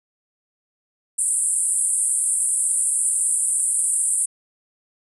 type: band-pass noise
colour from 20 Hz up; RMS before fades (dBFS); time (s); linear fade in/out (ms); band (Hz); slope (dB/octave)
pink; -21; 1.18-4.26; 10; 8300 to 10000; 96
effects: none